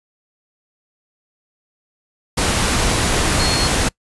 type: tone in noise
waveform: sine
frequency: 4295 Hz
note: C8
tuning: 44 cents sharp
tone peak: -21 dBFS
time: 3.39-3.68 s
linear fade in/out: 10 ms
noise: pink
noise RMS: -17 dBFS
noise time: 2.37-3.89 s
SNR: -7 dB
effects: noise-tail reverb RT60 0.1 s tail -25 dB re dry + resampled to 24000 Hz